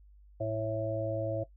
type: harmonic tone with a mistuned harmonic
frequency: 110 Hz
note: A2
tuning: in tune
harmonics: 1 / 3 / 5 / 6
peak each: -36 / -39 / -33 / -35 dBFS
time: 0.4-1.44 s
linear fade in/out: 10 ms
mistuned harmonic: 1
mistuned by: -18 cents
effects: noise-tail reverb RT60 0.1 s tail -17 dB re dry + added 50 Hz sine -54 dBFS peak until 1.56 s